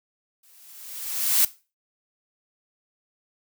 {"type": "noise with exponential growth", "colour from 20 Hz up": "blue", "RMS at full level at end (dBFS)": -17, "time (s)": [0.43, 1.45], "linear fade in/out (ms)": 5, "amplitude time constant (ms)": 220, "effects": ["noise-tail reverb RT60 0.3 s tail -17 dB re dry"]}